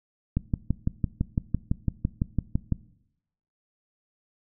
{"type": "click train", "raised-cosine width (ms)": 5, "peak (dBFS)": -11, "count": 15, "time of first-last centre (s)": [0.37, 2.723], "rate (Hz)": 5.95, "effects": ["noise-tail reverb RT60 0.8 s tail -20 dB re dry"]}